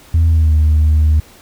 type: tone with pitch glide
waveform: sine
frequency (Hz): 82 to 76.95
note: E2 to D#2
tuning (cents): -9 to -19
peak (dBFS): -6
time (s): 0.14-1.2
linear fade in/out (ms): 5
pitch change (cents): -110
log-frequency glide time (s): 0.28-0.54
effects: tanh soft clip ceiling -6 dBFS + pink hiss -43 dBFS RMS until 1.41 s